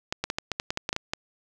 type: clicks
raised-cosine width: 0.2 ms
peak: -10 dBFS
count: 12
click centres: 0.125 / 0.24 / 0.301 / 0.385 / 0.517 / 0.599 / 0.705 / 0.774 / 0.891 / 0.929 / 0.964 / 1.135 s
effects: none